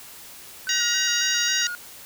triangle tone with vibrato, 1478 Hz, F#6, 2 cents flat, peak -27 dBFS, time 0.67-1.75 s, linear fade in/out 0 ms, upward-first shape square, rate 3.7 Hz, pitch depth 48 cents each way
harmonic tone, 947 Hz, A#5, 27 cents sharp, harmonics 2 / 3 / 4 / 5 / 6 / 7, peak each -28 / -28 / -28 / -28 / -28 / -28 dBFS, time 0.69-1.67 s, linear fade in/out 2 ms
effects white hiss -43 dBFS RMS until 2.05 s

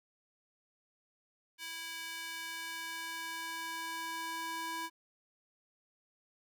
square tone with high-pass filter sweep, 328.8 Hz, E4, 4 cents flat, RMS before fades -41 dBFS, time 1.58-4.9 s, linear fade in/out 50 ms, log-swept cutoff 2200 to 830 Hz, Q 1.2, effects none

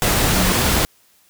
sine tone in noise, 185 Hz, F#3, in tune, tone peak -21 dBFS, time 0.29-0.52 s, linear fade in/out 0 ms, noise pink, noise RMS -17 dBFS, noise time 0.02-0.85 s, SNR -7 dB, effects white hiss -56 dBFS RMS until 1.29 s

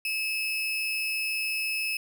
35% pulse tone with amplitude modulation, 2594 Hz, E7, 28 cents flat, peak -24 dBFS, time 0.05-1.97 s, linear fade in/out 2 ms, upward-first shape sine, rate 210 Hz, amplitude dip 40%, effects none

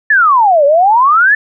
sine exponential two-way sweep, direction down then up, 1790 to 551 to 1790 Hz, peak -5 dBFS, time 0.1-1.35 s, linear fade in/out 5 ms, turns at 0.65 s, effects none

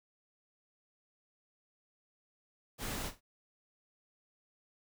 pink noise with echo, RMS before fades -39 dBFS, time 2.78-3.12 s, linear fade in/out 50 ms, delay 45 ms, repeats 2, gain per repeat -13 dB, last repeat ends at 3.21 s, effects none

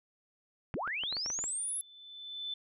sine linear sweep, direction up, 92.5 to 11100 Hz, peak -33 dBFS, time 0.74-1.81 s, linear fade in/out 0 ms
clicks, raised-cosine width 0.5 ms, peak -27 dBFS, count 9, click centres 0.741 / 0.876 / 1.036 / 1.126 / 1.168 / 1.261 / 1.302 / 1.39 / 1.44 s
sine tone with exponential growth, 3517 Hz, A7, 1 cent flat, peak -34 dBFS, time 1.2-2.54 s, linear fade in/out 5 ms, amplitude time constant 290 ms
effects none

